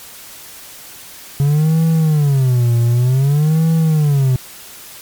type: tone with vibrato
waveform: triangle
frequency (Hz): 138.5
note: C#3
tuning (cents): -1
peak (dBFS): -8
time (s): 1.4-4.36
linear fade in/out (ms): 0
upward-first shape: sine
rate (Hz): 0.54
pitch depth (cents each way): 280
effects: white hiss -36 dBFS RMS until 5.01 s + MP3 96 kbps